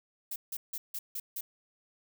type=noise bursts; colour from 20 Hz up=violet; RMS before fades=-37 dBFS; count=6; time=0.31-1.41 s; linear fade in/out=5 ms; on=50 ms; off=160 ms; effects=none